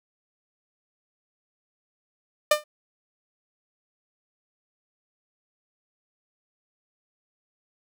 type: tone with exponential decay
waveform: sawtooth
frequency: 600 Hz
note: D5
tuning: 37 cents sharp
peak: -9 dBFS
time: 2.51-2.64 s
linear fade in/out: 5 ms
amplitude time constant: 27 ms
effects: none